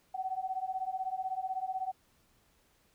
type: beating tone pair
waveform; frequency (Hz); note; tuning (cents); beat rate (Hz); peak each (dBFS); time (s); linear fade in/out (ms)
sine; 747 / 763; F#5 / G5; +16 / -47; 16; -36 / -36; 0.14-1.92; 10
effects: pink hiss -69 dBFS RMS until 2.94 s